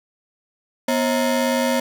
30% pulse ring-modulated tone, 392 Hz, G4, in tune, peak -12 dBFS, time 0.88-1.8 s, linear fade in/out 5 ms, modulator 147 Hz, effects none

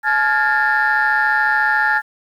sine tone cluster, 855 / 1405 / 1657 / 1791 Hz, A5 / F6 / G#6 / A6, -50 / +10 / -4 / +30 cents, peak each -18 dBFS, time 0.03-2.02 s, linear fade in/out 50 ms, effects tanh soft clip ceiling -7 dBFS + 8-bit

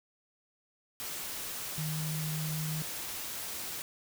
sine tone in noise, 155.56 Hz, D#3, in tune, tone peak -33 dBFS, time 1.78-2.82 s, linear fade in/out 0 ms, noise white, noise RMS -39 dBFS, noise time 1-3.82 s, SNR +3 dB, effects none

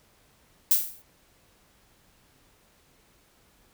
violet noise with exponential decay, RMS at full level -17 dBFS, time 0.71-1.02 s, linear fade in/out 1 ms, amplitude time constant 67 ms, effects pink hiss -62 dBFS RMS until 3.73 s

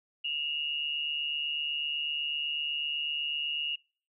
sine tone pair together, 2722 / 2870 Hz, F7 / F7, -45 / +47 cents, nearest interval minor second, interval 92 cents, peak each -36 / -31 dBFS, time 0.24-3.76 s, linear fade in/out 10 ms, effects noise-tail reverb RT60 0.4 s tail -24 dB re dry

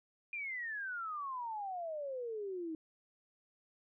sine exponential sweep, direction down, 2440 to 311.1 Hz, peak -38 dBFS, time 0.33-2.75 s, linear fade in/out 2 ms, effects none

